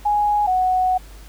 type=tone pair in turn; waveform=sine; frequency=830.6 / 740 Hz; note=G#5 / F#5; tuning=0 / 0 cents; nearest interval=major second; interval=200 cents; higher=first; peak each=-15 dBFS; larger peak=neither; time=0.05-0.47 / 0.47-0.98 s; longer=second; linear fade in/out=10 ms; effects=added 50 Hz sine -38 dBFS peak until 1.28 s + pink hiss -47 dBFS RMS until 1.28 s